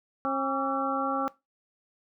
harmonic tone with a mistuned harmonic, 269.8 Hz, C#4, 47 cents flat, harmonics 1 / 2 / 3 / 4 / 5, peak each -32 / -32 / -32 / -32 / -32 dBFS, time 0.25-1.28 s, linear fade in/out 0 ms, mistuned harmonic 4, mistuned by +100 cents, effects noise-tail reverb RT60 0.2 s tail -19 dB re dry

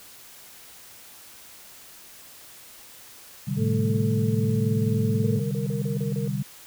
sine chord, C suspended second, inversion none, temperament equal with one note detuned, 130.81 / 149.23 / 196 Hz, C3 / D3 / G3, 0 / +28 / 0 cents, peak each -29 dBFS, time 3.47-6.43 s, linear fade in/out 10 ms
harmonic tone, 110 Hz, A2, in tune, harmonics 1 / 2 / 4, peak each -24 / -27 / -30 dBFS, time 3.56-5.42 s, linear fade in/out 50 ms
sine tone bursts, 462.7 Hz, A#4, 13 cents flat, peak -32 dBFS, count 7, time 5.24-6.278 s, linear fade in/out 2 ms, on 120 ms, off 33 ms
effects white hiss -47 dBFS RMS until 6.66 s

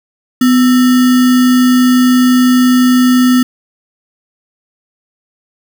sine tone with sample-and-hold, 250.9 Hz, B3, 28 cents sharp, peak -5 dBFS, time 0.41-3.43 s, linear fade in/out 5 ms, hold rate 1575 Hz, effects none

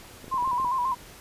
clicks, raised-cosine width 2 ms, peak -29 dBFS, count 8, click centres 0.243 / 0.281 / 0.342 / 0.425 / 0.476 / 0.531 / 0.599 / 0.646 s
sine tone with vibrato, 1014 Hz, B5, 45 cents sharp, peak -23 dBFS, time 0.31-0.95 s, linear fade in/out 20 ms, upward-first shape square, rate 7.4 Hz, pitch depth 66 cents each way
effects pink hiss -47 dBFS RMS until 1.2 s + resampled to 32000 Hz

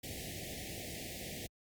pink band-stop noise, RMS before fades -43 dBFS, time 0.03-1.47 s, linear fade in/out 10 ms, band 770 to 1800 Hz, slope 96 dB/octave, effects high-pass 60 Hz 12 dB/octave + Opus 48 kbps

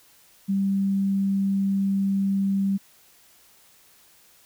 sine tone, 195.9 Hz, G3, 1 cent flat, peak -20 dBFS, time 0.48-2.78 s, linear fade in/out 20 ms, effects white hiss -56 dBFS RMS until 4.45 s

